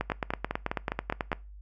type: two click trains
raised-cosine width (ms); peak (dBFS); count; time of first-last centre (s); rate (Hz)
0.5; -14 / -13; 7 / 13; 0.1-1.33 / 0.01-1.317; 4.88 / 9.18
effects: noise-tail reverb RT60 0.3 s tail -22 dB re dry + added 50 Hz sine -44 dBFS peak until 1.61 s